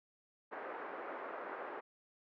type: band-pass noise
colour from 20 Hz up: pink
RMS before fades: -45 dBFS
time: 0.51-1.81 s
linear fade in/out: 20 ms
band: 370 to 1700 Hz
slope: 24 dB/octave
effects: none